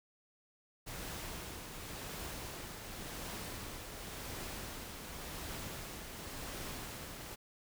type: noise with tremolo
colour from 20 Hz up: pink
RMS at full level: -43 dBFS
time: 0.86-7.36 s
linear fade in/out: 20 ms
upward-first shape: triangle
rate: 0.91 Hz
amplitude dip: 40%
effects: none